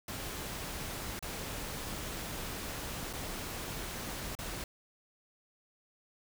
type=noise with dropouts; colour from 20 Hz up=pink; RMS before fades=-40 dBFS; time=0.08-4.64 s; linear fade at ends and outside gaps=2 ms; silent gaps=1.192-1.225 / 3.13-3.134 / 4.352-4.388 s; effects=none